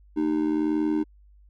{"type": "tone with amplitude modulation", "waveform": "triangle", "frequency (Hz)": 306.2, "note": "D#4", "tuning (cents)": -28, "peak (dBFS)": -16, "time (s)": [0.16, 1.04], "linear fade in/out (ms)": 20, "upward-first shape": "sine", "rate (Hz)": 81.1, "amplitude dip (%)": 80, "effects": ["added 50 Hz sine -51 dBFS peak until 1.49 s"]}